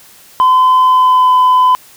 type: tone with pitch glide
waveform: sine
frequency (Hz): 1021 to 1010.4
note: C6 to B5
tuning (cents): -43 to +39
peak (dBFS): -3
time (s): 0.4-1.75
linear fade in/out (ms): 0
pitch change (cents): -18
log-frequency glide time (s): 0.84-1.31
effects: tanh soft clip ceiling -4 dBFS + white hiss -41 dBFS RMS until 1.96 s